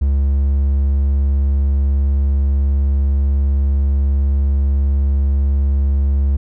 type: tone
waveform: triangle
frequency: 69.3 Hz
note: C#2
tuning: in tune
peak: -10 dBFS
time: 0.01-6.37 s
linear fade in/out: 10 ms
effects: none